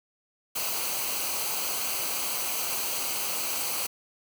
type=noise with comb filter; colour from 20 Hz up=white; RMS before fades=-30 dBFS; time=0.55-3.87 s; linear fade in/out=10 ms; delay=0.56 ms; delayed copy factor=-0.6; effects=none